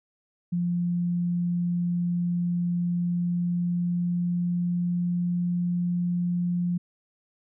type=tone with pitch glide; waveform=sine; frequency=174.61 to 175.72 Hz; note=F3 to F3; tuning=0 to +11 cents; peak=-23 dBFS; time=0.52-6.78 s; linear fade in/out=10 ms; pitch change=+11 cents; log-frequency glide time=2.91-5.43 s; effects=none